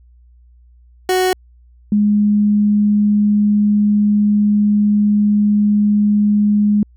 30% pulse / sine tone pair in turn, 370 / 207.7 Hz, F#4 / G#3, 0 / 0 cents, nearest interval minor seventh, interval 1000 cents, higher first, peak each -10 dBFS, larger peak neither, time 1.09-1.33 / 1.92-6.83 s, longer second, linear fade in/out 2 ms, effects added 60 Hz sine -44 dBFS peak until 6.96 s

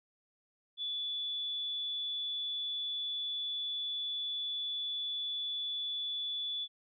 sine tone, 3450 Hz, A7, 35 cents flat, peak -34 dBFS, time 0.77-6.68 s, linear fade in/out 50 ms, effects none

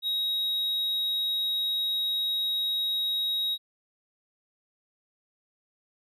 triangle tone, 3798 Hz, A#7, 32 cents sharp, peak -24 dBFS, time 0.02-3.58 s, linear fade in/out 50 ms, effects none

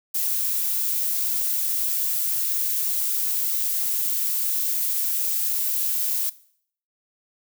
violet noise, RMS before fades -24 dBFS, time 0.14-6.3 s, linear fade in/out 10 ms, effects noise-tail reverb RT60 0.6 s tail -19 dB re dry

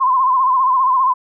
sine tone with vibrato, 1037 Hz, C6, 16 cents flat, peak -11 dBFS, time 0-1.14 s, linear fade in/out 20 ms, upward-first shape sine, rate 15 Hz, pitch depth 73 cents each way, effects none

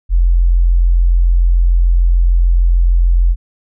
sine tone, 43.39 Hz, F1, 10 cents flat, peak -7 dBFS, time 0.09-3.36 s, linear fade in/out 50 ms, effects none

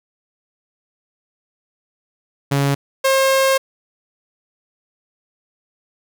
sawtooth tone pair in turn, 140 / 535.2 Hz, C#3 / C5, +18 / +39 cents, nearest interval octave + major seventh, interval 2321 cents, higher second, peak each -11 / -9 dBFS, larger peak second, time 2.51-2.75 / 3.04-3.58 s, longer second, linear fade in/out 10 ms, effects none

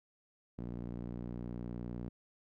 sawtooth tone with band-pass filter, 59.7 Hz, A#1, 42 cents sharp, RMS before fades -42 dBFS, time 0.58-2.09 s, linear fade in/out 5 ms, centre 220 Hz, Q 1.2, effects none

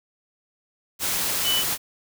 sine tone in noise, 2985 Hz, F#7, 15 cents sharp, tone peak -21 dBFS, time 1.43-1.64 s, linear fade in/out 50 ms, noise white, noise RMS -25 dBFS, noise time 0.99-1.78 s, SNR +1 dB, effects none

